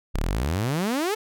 sawtooth exponential sweep, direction up, 30.54 to 449.5 Hz, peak -19 dBFS, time 0.14-1.15 s, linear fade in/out 10 ms, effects none

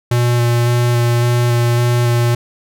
square tone with vibrato, 120 Hz, B2, 49 cents flat, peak -12 dBFS, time 0.11-2.35 s, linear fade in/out 5 ms, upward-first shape square, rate 1.8 Hz, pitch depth 11 cents each way, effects none

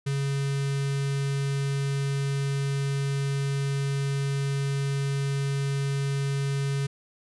square tone with notch filter, 138.8 Hz, C#3, 3 cents sharp, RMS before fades -27 dBFS, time 0.06-6.87 s, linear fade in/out 10 ms, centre 780 Hz, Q 0.85, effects resampled to 24000 Hz

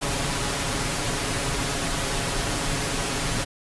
pink noise with comb filter, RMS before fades -26 dBFS, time 0.01-3.45 s, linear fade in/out 20 ms, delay 7.2 ms, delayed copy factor +0.5, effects resampled to 24000 Hz

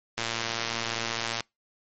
click train, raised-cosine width 0.2 ms, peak -11 dBFS, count 142, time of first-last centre 0.18-1.406 s, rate 115 Hz, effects noise-tail reverb RT60 0.2 s tail -26 dB re dry + MP3 32 kbps

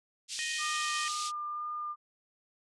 white band-pass noise, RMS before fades -38 dBFS, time 0.28-1.32 s, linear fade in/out 50 ms, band 2900 to 7700 Hz, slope 24 dB/octave
harmonic tone, 622.3 Hz, D#5, in tune, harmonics 3 / 4 / 5, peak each -37 / -39 / -41 dBFS, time 0.39-1.08 s, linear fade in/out 0 ms
sine tone with vibrato, 1205 Hz, D6, 44 cents sharp, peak -34 dBFS, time 0.58-1.96 s, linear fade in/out 50 ms, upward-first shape sine, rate 2 Hz, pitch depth 9 cents each way
effects resampled to 24000 Hz

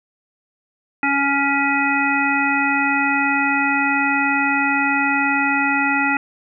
harmonic tone, 279.5 Hz, C#4, 14 cents sharp, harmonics 1 / 3 / 5 / 7 / 9, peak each -22 / -22 / -22 / -22 / -22 dBFS, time 1.03-6.17 s, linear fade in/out 2 ms, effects none

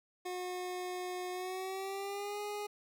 25% pulse tone with pitch glide, 362.6 to 414.1 Hz, F#4 to G#4, -35 to -5 cents, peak -34 dBFS, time 0.25-2.67 s, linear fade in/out 10 ms, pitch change +230 cents, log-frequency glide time 1.32-2.39 s, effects none

